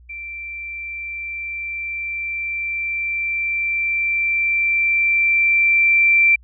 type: tone with level ramp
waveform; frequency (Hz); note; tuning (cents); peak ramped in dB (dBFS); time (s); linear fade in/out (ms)
sine; 2349; D7; 0; -29 to -10; 0.09-6.36; 10
effects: added 60 Hz sine -44 dBFS peak until 6.43 s